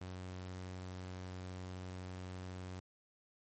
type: tone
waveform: sawtooth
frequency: 91.9 Hz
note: F#2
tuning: 11 cents flat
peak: -40 dBFS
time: 0.01-2.8 s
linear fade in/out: 5 ms
effects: MP3 32 kbps